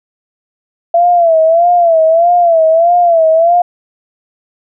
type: tone with vibrato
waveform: sine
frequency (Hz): 672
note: E5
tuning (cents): +33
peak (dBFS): -5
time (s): 0.94-3.62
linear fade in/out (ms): 5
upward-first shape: sine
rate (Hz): 1.6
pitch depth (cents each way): 90
effects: none